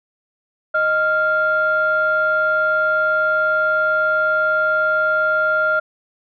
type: tone pair together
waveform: sine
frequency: 622.3 / 1393.8 Hz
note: D#5 / F6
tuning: 0 / -4 cents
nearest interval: octave + major second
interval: 1396 cents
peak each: -19 / -15 dBFS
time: 0.74-5.8 s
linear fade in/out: 10 ms
effects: tanh soft clip ceiling -8 dBFS